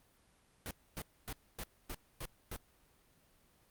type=noise bursts; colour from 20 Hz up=pink; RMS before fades=-42 dBFS; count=7; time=0.66-2.563 s; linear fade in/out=0 ms; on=49 ms; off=260 ms; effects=pink hiss -69 dBFS RMS until 3.7 s + Opus 32 kbps